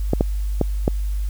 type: clicks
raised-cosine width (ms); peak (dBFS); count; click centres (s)
2; -3; 4; 0.134 / 0.209 / 0.613 / 0.879
effects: added 50 Hz sine -20 dBFS peak until 1.29 s + white hiss -47 dBFS RMS until 1.29 s